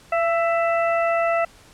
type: harmonic tone with a mistuned harmonic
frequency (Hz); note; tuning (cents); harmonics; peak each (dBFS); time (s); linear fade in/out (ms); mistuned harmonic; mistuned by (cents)
663; E5; +10; 1 / 2 / 3 / 4; -19 / -25 / -29 / -31; 0.12-1.45; 5; 1; +28
effects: pink hiss -50 dBFS RMS until 1.73 s + low-pass 10000 Hz 12 dB/octave